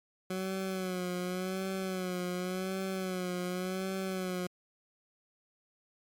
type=tone with vibrato; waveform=20% pulse; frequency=185 Hz; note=F#3; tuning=in tune; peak=-28 dBFS; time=0.3-4.47 s; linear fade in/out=5 ms; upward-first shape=sine; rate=0.89 Hz; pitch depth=54 cents each way; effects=MP3 96 kbps